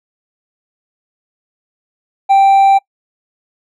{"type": "tone with hard clipping", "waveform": "sine", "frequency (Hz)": 784, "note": "G5", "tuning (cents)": 0, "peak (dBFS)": -6, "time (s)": [2.29, 2.79], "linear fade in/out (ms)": 20, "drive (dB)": 2, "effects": ["noise-tail reverb RT60 0.1 s tail -24 dB re dry"]}